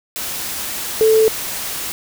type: tone in noise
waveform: sine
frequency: 440.4 Hz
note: A4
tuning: 2 cents sharp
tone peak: -9 dBFS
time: 1.01-1.28 s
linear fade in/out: 0 ms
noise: white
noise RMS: -25 dBFS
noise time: 0.16-1.92 s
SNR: +13 dB
effects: none